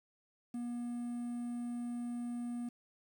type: tone with quantisation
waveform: triangle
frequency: 240 Hz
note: B3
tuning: 49 cents flat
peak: -35 dBFS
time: 0.54-2.69 s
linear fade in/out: 5 ms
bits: 10
effects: none